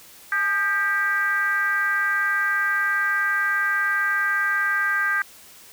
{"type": "tone with frequency modulation", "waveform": "sine", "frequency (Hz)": 1585, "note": "G6", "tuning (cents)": 19, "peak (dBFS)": -19, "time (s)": [0.32, 5.22], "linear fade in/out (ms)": 2, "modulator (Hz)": 365, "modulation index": 0.88, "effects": ["white hiss -47 dBFS RMS until 5.72 s"]}